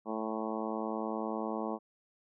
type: harmonic tone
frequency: 110 Hz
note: A2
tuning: in tune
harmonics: 2 / 3 / 4 / 5 / 6 / 7 / 8 / 9 / 10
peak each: -38 / -40 / -41 / -42 / -43 / -43 / -44 / -45 / -45 dBFS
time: 0.05-1.79 s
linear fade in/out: 50 ms
effects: none